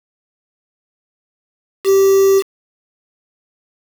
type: tone with quantisation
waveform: triangle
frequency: 389.3 Hz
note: G4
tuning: 12 cents flat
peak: -6 dBFS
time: 1.84-2.43 s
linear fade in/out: 50 ms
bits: 4
effects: none